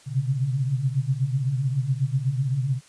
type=tone cluster; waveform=sine; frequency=125.1 / 133.7 / 141.3 Hz; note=B2 / C3 / C#3; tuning=+23 / +38 / +34 cents; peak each=-26 dBFS; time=0.06-2.81 s; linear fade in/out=50 ms; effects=white hiss -53 dBFS RMS until 2.88 s + resampled to 22050 Hz